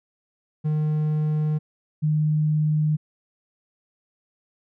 triangle / sine tone pair in turn, 152.9 / 152.9 Hz, D#3 / D#3, -30 / -30 cents, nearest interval unison, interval 0 cents, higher neither, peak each -18 dBFS, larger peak neither, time 0.64-1.59 / 2.02-2.97 s, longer neither, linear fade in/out 20 ms, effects none

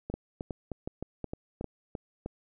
two click trains, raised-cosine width 2 ms, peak -22 / -21 dBFS, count 8 / 5, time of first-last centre 0.1-2.26 / 0.14-1.611 s, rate 3.24 / 2.72 Hz, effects none

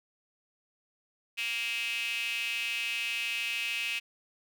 sawtooth tone with high-pass filter, 233.1 Hz, A#3, in tune, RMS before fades -33 dBFS, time 1.37-4 s, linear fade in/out 20 ms, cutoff 2600 Hz, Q 9, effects none

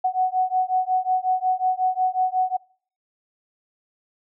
sine beating tone pair, 740 / 745.5 Hz, F#5 / F#5, 0 / +13 cents, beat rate 5.5 Hz, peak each -22 dBFS, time 0.04-2.57 s, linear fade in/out 10 ms, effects noise-tail reverb RT60 0.5 s tail -25 dB re dry

